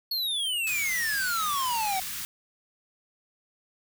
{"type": "exponential sweep", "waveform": "square", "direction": "down", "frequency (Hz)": [4398, 740], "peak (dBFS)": -27, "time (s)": [0.11, 2], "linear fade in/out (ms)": 5}
{"type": "band-stop noise", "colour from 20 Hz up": "white", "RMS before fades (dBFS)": -35, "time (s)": [0.67, 2.25], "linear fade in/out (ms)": 0, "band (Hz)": [230, 1200], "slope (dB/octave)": 24}
{"effects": []}